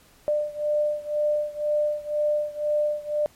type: beating tone pair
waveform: sine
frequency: 596 / 598 Hz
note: D5 / D5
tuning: +25 / +31 cents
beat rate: 2 Hz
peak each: -24 / -26 dBFS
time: 0.28-3.26 s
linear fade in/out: 0 ms
effects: pink hiss -56 dBFS RMS until 3.35 s + MP3 64 kbps